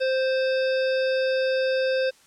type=harmonic tone; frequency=523.3 Hz; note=C5; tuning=in tune; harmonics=1 / 3 / 5 / 7 / 9 / 10; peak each=-21 / -31 / -35 / -38 / -40 / -41 dBFS; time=0-2.11 s; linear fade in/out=20 ms; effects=white hiss -56 dBFS RMS until 2.26 s + low-pass 9000 Hz 12 dB/octave